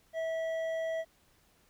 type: tone with hard clipping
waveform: sine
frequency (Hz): 650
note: E5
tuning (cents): -24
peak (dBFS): -33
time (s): 0.13-1.05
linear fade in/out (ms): 50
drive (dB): 7
effects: pink hiss -67 dBFS RMS until 1.69 s